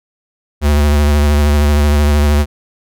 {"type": "tone with vibrato", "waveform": "square", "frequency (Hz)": 73.42, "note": "D2", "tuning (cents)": 0, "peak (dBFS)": -9, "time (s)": [0.61, 2.46], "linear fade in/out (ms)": 50, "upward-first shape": "sine", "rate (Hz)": 13, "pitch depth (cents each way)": 36, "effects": []}